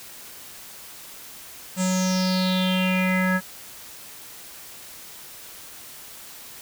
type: tone with low-pass filter sweep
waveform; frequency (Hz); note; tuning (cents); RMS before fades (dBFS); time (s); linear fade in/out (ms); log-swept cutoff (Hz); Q
square; 185.4; F#3; +4; -22; 1.76-3.41; 50; 8100 to 1600; 6.5
effects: white hiss -42 dBFS RMS until 6.61 s